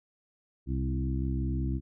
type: harmonic tone with a mistuned harmonic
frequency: 65.9 Hz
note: C2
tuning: 13 cents sharp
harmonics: 1 / 2 / 3 / 4 / 5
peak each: -30 / -33 / -38 / -37 / -39 dBFS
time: 0.66-1.81 s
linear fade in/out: 50 ms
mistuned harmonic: 2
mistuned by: -23 cents
effects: none